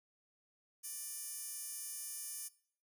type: tone with high-pass filter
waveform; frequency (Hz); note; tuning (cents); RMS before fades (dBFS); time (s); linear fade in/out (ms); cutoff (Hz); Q
15% pulse; 593; D5; +17; -45; 0.83-2.49; 20; 8500; 1.5
effects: noise-tail reverb RT60 0.6 s tail -22 dB re dry